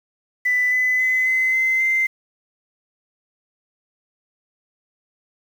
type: tone with pitch steps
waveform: sine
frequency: 1992 / 2009 / 2027 / 2044 / 2062 / 2080 Hz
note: B6 / B6 / B6 / C7 / C7 / C7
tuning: +14 / +29 / +45 / -41 / -26 / -11 cents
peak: -15 dBFS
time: 0.45-2.07 s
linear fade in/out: 10 ms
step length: 270 ms
effects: tanh soft clip ceiling -11 dBFS + 7-bit